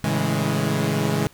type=chord; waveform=sawtooth; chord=A major seventh; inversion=none; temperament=equal with one note detuned; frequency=110 / 138.59 / 162.26 / 207.7 Hz; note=A2 / C#3 / E3 / G#3; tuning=0 / 0 / -27 / 0 cents; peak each=-25 / -21 / -21 / -21 dBFS; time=0.04-1.27 s; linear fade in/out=0 ms; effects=pink hiss -52 dBFS RMS until 1.33 s